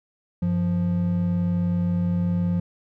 triangle tone pair together, 95.9 / 175.07 Hz, G2 / F3, -37 / +5 cents, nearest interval minor seventh, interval 1042 cents, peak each -25 / -19 dBFS, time 0.42-2.6 s, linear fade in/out 5 ms, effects none

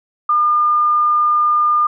sine tone, 1208 Hz, D6, 48 cents sharp, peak -11 dBFS, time 0.29-1.87 s, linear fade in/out 5 ms, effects none

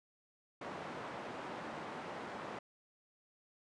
white band-pass noise, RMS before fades -45 dBFS, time 0.61-2.59 s, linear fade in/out 5 ms, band 160 to 1100 Hz, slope 12 dB/octave, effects resampled to 22050 Hz

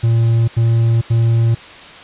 triangle tone bursts, 115.2 Hz, A#2, 20 cents flat, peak -8 dBFS, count 3, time 0.03-1.55 s, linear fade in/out 10 ms, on 450 ms, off 85 ms, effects white hiss -36 dBFS RMS until 2.03 s + resampled to 8000 Hz

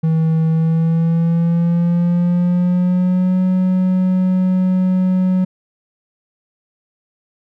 triangle tone with pitch glide, 161 to 184.94 Hz, E3 to F#3, -41 to -1 cents, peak -10 dBFS, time 0.03-5.45 s, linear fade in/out 10 ms, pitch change +240 cents, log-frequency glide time 0.49-3.41 s, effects none

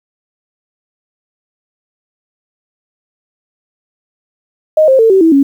sine tone with pitch steps, 622.3 / 529.4 / 450.3 / 383.1 / 325.9 / 277.2 Hz, D#5 / C5 / A4 / G4 / E4 / C#4, 0 / +20 / +40 / -40 / -20 / 0 cents, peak -4 dBFS, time 4.77-5.43 s, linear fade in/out 5 ms, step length 110 ms, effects 7-bit

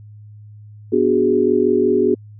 sine chord, G# half-diminished seventh, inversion first, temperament equal, 246.9 / 293.7 / 370 / 415.3 Hz, B3 / D4 / F#4 / G#4, 0 / 0 / 0 / 0 cents, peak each -20 / -22 / -16 / -17 dBFS, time 0.92-2.15 s, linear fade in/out 10 ms, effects added 105 Hz sine -37 dBFS peak until 2.39 s

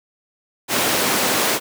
pink high-pass noise, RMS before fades -19 dBFS, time 0.68-1.6 s, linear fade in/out 50 ms, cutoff 270 Hz, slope 12 dB/octave, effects none

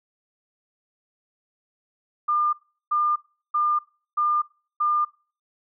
sine tone bursts, 1203 Hz, D6, 41 cents sharp, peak -19 dBFS, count 5, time 2.28-5.05 s, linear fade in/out 10 ms, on 250 ms, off 380 ms, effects noise-tail reverb RT60 0.4 s tail -23 dB re dry

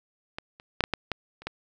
clicks, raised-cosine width 0.3 ms, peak -18 / -30 / -7 / -7 / -10 / -12 / -30 / -15 dBFS, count 8, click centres 0.385 / 0.599 / 0.807 / 0.839 / 0.937 / 1.117 / 1.42 / 1.47 s, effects none

